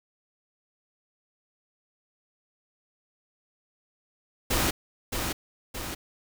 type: noise with echo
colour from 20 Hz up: pink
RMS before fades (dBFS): -25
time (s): 4.5-4.71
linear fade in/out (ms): 10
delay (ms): 620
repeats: 2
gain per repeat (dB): -5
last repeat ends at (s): 5.95
effects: none